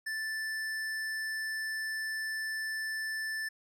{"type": "tone with hard clipping", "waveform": "sine", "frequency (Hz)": 1760, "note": "A6", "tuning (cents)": 0, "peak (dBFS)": -35, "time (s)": [0.06, 3.49], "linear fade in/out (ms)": 10, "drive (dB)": 13, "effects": []}